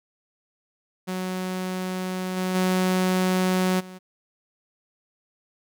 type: tone with level steps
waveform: sawtooth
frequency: 184.9 Hz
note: F#3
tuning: 1 cent flat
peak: -23 / -20 / -16 / -35 dBFS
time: 1.07-3.99 s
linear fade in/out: 20 ms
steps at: 2.36 / 2.54 / 3.79 s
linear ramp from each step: 20 ms
effects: none